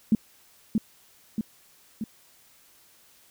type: tone with echo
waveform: sine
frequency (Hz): 218.5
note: A3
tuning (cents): -12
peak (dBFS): -15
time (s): 0.12-0.15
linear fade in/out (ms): 2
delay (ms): 630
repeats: 3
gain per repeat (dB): -4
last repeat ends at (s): 2.04
effects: white hiss -58 dBFS RMS until 3.3 s